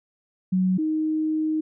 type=tone pair in turn; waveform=sine; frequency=185.6 / 312.1 Hz; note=F#3 / D#4; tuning=+6 / +5 cents; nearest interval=major sixth; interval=899 cents; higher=second; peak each=-18 / -21 dBFS; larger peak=first; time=0.52-0.78 / 0.78-1.61 s; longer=second; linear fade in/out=10 ms; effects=none